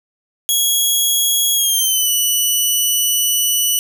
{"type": "tone with pitch glide", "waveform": "10% pulse", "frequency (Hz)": [3322, 2960], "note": ["G#7", "F#7"], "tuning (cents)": [0, 0], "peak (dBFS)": -6, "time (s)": [0.49, 3.79], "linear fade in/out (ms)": 0, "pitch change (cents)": -200, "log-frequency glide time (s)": [1.54, 2.1], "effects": []}